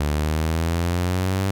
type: exponential sweep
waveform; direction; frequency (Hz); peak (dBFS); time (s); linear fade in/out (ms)
sawtooth; up; 72.9 to 98; -16; 0-1.51; 5
effects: none